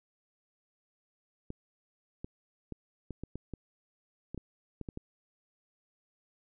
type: clicks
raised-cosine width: 3 ms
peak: -26 dBFS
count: 12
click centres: 1.504 / 2.245 / 2.723 / 3.107 / 3.236 / 3.356 / 3.537 / 4.346 / 4.377 / 4.813 / 4.888 / 4.974 s
effects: none